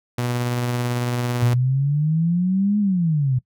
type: tone with tremolo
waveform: sawtooth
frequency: 121.8 Hz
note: B2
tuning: 24 cents flat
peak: -16 dBFS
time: 0.18-1.54 s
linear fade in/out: 5 ms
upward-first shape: triangle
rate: 18 Hz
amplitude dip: 25%
type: exponential two-way sweep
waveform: sine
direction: up then down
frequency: 116.54 to 210.7 to 123.4 Hz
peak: -16 dBFS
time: 1.42-3.39 s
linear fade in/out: 10 ms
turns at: 2.79 s
effects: noise-tail reverb RT60 0.1 s tail -20 dB re dry